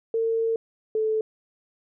sine tone pair in turn, 453.2 / 436.7 Hz, A#4 / A4, -49 / -13 cents, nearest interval minor second, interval 64 cents, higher first, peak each -21 dBFS, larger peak neither, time 0.14-0.56 / 0.95-1.21 s, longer first, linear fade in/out 2 ms, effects none

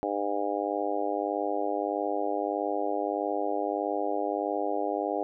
harmonic tone, 101.6 Hz, G#2, 38 cents flat, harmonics 3 / 4 / 5 / 6 / 7 / 8, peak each -34 / -34 / -34 / -34 / -34 / -34 dBFS, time 0.03-5.23 s, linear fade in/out 0 ms, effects none

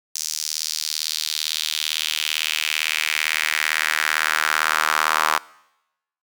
sawtooth tone with high-pass filter sweep, 77.78 Hz, D#2, in tune, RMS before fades -23 dBFS, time 0.15-5.38 s, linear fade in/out 5 ms, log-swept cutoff 5900 to 1100 Hz, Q 2.5, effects noise-tail reverb RT60 0.9 s tail -22 dB re dry

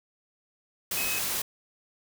sine tone in noise, 2551 Hz, D#7, 43 cents sharp, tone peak -32 dBFS, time 0.97-1.19 s, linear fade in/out 5 ms, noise white, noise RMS -30 dBFS, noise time 0.91-1.42 s, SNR -5 dB, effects none

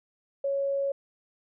sine tone, 554.4 Hz, C#5, in tune, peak -25 dBFS, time 0.44-0.92 s, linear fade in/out 5 ms, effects none

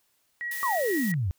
sine tone with tremolo, 1913 Hz, A#6, 44 cents sharp, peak -29 dBFS, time 0.41-1.14 s, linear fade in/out 0 ms, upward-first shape triangle, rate 4.2 Hz, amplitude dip 40%
blue noise, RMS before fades -37 dBFS, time 0.51-1.12 s, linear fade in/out 5 ms
sine exponential sweep, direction down, 1167 to 82.6 Hz, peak -24 dBFS, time 0.63-1.31 s, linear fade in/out 0 ms
effects white hiss -70 dBFS RMS until 1.38 s

